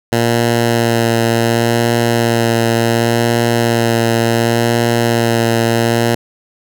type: tone with vibrato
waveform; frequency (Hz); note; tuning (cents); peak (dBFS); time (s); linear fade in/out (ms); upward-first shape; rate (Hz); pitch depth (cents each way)
10% pulse; 116.54; A#2; 0; -3; 0.12-6.15; 5; sine; 0.69; 16
effects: none